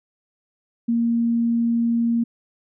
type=tone; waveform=sine; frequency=233.1 Hz; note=A#3; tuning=in tune; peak=-17 dBFS; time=0.88-2.24 s; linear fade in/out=10 ms; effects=none